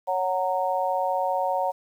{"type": "harmonic tone", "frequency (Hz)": 185, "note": "F#3", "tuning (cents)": 0, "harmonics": [3, 4, 5], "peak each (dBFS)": [-27, -26, -27], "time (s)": [0.07, 1.72], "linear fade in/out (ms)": 20, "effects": ["9-bit"]}